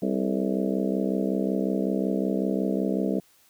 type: harmonic tone with a mistuned harmonic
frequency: 65.41 Hz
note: C2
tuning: in tune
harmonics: 3 / 4 / 5 / 6 / 7 / 8 / 9 / 10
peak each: -27 / -29 / -31 / -33 / -34 / -35 / -36 / -37 dBFS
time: 0.02-3.2 s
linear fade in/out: 5 ms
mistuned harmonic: 6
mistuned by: +100 cents
effects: white hiss -60 dBFS RMS until 3.49 s

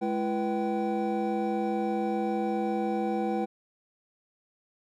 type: tone cluster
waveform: triangle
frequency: 211.2 / 336.3 / 490.2 / 771 Hz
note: G#3 / E4 / B4 / G5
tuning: +29 / +35 / -13 / -29 cents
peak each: -29 / -30 / -31 / -30 dBFS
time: 0.01-3.46 s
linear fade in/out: 20 ms
effects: none

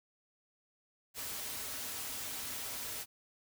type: noise with comb filter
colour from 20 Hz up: white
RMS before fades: -41 dBFS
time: 1.14-3.06 s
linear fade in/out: 50 ms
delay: 5.7 ms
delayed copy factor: -0.5
effects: none

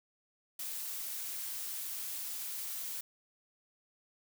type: noise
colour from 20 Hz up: blue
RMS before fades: -40 dBFS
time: 0.59-3.01 s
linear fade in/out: 5 ms
effects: none

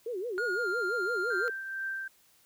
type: tone with vibrato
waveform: sine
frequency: 422.1 Hz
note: G#4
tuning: 28 cents sharp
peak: -32 dBFS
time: 0.06-1.5 s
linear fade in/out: 5 ms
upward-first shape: sine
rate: 5.9 Hz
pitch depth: 280 cents each way
type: tone with pitch glide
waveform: triangle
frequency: 1433 to 1399.5 Hz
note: F6 to F6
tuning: +44 to +3 cents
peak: -28 dBFS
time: 0.38-1.48 s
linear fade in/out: 0 ms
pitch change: -41 cents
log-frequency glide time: 0.52-0.68 s
type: tone with tremolo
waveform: sine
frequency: 1568 Hz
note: G6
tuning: in tune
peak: -31 dBFS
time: 1.3-2.08 s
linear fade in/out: 5 ms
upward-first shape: triangle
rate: 2.2 Hz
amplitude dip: 50%
effects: white hiss -64 dBFS RMS until 2.45 s

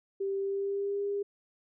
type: tone with pitch glide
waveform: sine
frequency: 392 to 403.3 Hz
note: G4 to G4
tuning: 0 to +49 cents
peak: -29 dBFS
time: 0.2-1.23 s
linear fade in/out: 10 ms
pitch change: +49 cents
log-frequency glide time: 0.38-1.03 s
effects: none

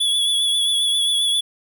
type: tone with vibrato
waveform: square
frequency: 3404 Hz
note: G#7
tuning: 42 cents sharp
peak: -17 dBFS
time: 0-1.41 s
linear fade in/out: 10 ms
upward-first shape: sine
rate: 7.5 Hz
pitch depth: 32 cents each way
effects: none

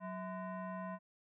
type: tone with frequency modulation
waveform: sine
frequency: 185.3 Hz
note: F#3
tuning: 3 cents sharp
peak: -40 dBFS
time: 0-0.99 s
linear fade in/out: 50 ms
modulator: 837 Hz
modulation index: 1.2
effects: none

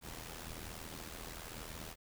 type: noise with amplitude modulation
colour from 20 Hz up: pink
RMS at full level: -44 dBFS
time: 0.01-1.96 s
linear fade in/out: 50 ms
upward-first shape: sine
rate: 81 Hz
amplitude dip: 70%
effects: none

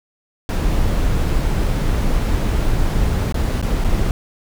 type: noise with dropouts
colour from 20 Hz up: brown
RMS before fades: -17 dBFS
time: 0.49-4.11 s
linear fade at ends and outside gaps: 1 ms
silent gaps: 3.324-3.343 / 3.615-3.626 / 3.841-3.845 s
effects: none

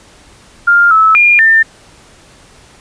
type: tone with pitch steps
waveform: sine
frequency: 1401 / 1303 / 2413 / 1797 Hz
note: F6 / E6 / D7 / A6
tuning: +5 / -20 / +46 / +36 cents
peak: -4 dBFS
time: 0.67-1.63 s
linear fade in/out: 10 ms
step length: 240 ms
effects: pink hiss -42 dBFS RMS until 2.8 s + resampled to 22050 Hz

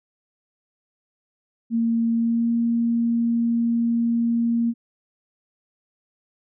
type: tone with pitch glide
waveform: sine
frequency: 230 to 233.2 Hz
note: A#3 to A#3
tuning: -23 to +1 cents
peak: -18 dBFS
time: 1.7-4.74 s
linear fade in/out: 50 ms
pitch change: +24 cents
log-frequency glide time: 2.12-2.51 s
effects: none

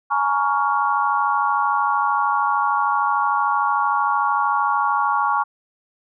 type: chord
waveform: sine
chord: Bb minor seventh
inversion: third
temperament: just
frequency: 839.1 / 932.3 / 1118.8 / 1398.5 Hz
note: Ab5 / Bb5 / Db6 / F6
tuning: +18 / 0 / +16 / +2 cents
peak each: -22 / -24 / -20 / -25 dBFS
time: 0.1-5.44 s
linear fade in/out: 20 ms
effects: none

